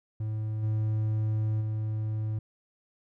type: tone with level steps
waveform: triangle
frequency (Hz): 108.4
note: A2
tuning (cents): -25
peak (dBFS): -27 / -23 / -26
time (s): 0.2-2.39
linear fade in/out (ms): 5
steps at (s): 0.62 / 1.6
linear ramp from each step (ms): 20
effects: none